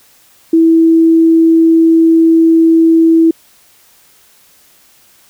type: tone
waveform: sine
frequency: 327.2 Hz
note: E4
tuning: 13 cents flat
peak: -4 dBFS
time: 0.53-3.31 s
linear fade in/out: 5 ms
effects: white hiss -47 dBFS RMS until 5.29 s